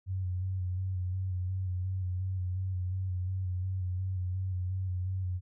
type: tone with vibrato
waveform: sine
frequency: 92.5 Hz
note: F#2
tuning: in tune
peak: -30 dBFS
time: 0.06-5.41 s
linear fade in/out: 50 ms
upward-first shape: square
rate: 2.8 Hz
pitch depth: 31 cents each way
effects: none